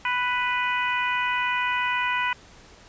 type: harmonic tone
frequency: 494.9 Hz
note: B4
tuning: 4 cents sharp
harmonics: 2 / 3 / 4 / 5 / 6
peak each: -26 / -29 / -29 / -29 / -35 dBFS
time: 0.05-2.33 s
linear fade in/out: 2 ms
effects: pink hiss -50 dBFS RMS until 2.88 s + resampled to 16000 Hz